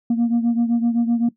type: beating tone pair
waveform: sine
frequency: 233.1 / 240.9 Hz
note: A#3 / B3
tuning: 0 / -43 cents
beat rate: 7.8 Hz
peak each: -15 / -20 dBFS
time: 0.1-1.29 s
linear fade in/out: 5 ms
effects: noise-tail reverb RT60 0.1 s tail -18 dB re dry + tanh soft clip ceiling -13 dBFS